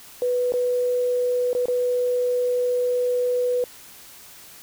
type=tone with dropouts; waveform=sine; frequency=493.9 Hz; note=B4; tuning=in tune; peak=-19 dBFS; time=0.22-3.64 s; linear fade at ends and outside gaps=1 ms; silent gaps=0.522-0.538 / 1.531-1.55 / 1.657-1.683 s; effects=white hiss -45 dBFS RMS until 4.62 s